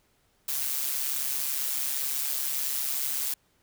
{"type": "noise with amplitude modulation", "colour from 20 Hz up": "blue", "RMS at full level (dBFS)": -27, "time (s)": [0.48, 3.34], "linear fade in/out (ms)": 5, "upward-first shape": "sine", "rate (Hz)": 138, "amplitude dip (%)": 60, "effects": ["pink hiss -68 dBFS RMS until 3.62 s"]}